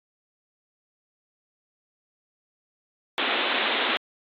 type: band-pass noise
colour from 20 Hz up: white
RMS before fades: -25 dBFS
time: 3.18-3.97 s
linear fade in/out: 0 ms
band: 220 to 3800 Hz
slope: 96 dB/octave
effects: AAC 64 kbps